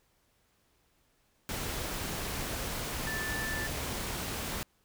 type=tone in noise; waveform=sine; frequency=1760 Hz; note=A6; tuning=in tune; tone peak=-35 dBFS; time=3.07-3.67 s; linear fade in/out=0 ms; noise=pink; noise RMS=-36 dBFS; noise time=1.49-4.63 s; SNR=-2 dB; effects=pink hiss -71 dBFS RMS until 4.84 s